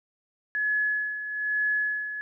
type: tone with tremolo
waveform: sine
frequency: 1700 Hz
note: G#6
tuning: 40 cents sharp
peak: -22 dBFS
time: 0.55-2.21 s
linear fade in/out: 0 ms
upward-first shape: sine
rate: 1.1 Hz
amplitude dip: 65%
effects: none